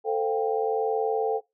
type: tone cluster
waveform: sine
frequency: 444 / 523 / 707 / 788 Hz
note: A4 / C5 / F5 / G5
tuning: +16 / -1 / +21 / +9 cents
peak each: -24 / -33 / -33 / -29 dBFS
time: 0.04-1.41 s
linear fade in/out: 50 ms
effects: noise-tail reverb RT60 0.2 s tail -21 dB re dry